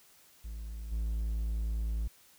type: tone with level steps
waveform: triangle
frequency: 55 Hz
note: A1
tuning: in tune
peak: -36 / -28 dBFS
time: 0.44-2.08 s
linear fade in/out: 10 ms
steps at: 0.91 s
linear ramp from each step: 20 ms
effects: white hiss -61 dBFS RMS until 2.38 s